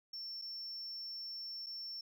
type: tone with dropouts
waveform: sine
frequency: 5420 Hz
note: E8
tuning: 47 cents sharp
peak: -40 dBFS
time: 0.13-2.01 s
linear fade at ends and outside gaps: 5 ms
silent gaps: 0.416-0.42 / 1.662-1.666 s
effects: tanh soft clip ceiling -40 dBFS